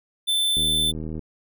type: tone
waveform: square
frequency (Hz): 3534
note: A7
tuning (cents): +7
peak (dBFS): -20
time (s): 0.27-0.92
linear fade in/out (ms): 20
type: click train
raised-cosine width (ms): 3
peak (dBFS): -20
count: 50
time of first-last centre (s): 0.57-1.193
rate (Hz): 78.7
effects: none